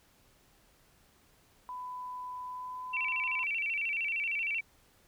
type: tone with pitch glide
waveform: sine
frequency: 999 to 1012.9 Hz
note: B5 to B5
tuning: +20 to +43 cents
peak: -38 dBFS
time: 1.69-3.44 s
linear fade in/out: 0 ms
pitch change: +23 cents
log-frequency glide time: 2.43-3.06 s
type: tone with vibrato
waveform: sine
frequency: 2499 Hz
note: D#7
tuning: 7 cents sharp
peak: -30 dBFS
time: 2.93-4.61 s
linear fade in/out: 10 ms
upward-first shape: square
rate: 13 Hz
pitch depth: 140 cents each way
effects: pink hiss -65 dBFS RMS until 5.07 s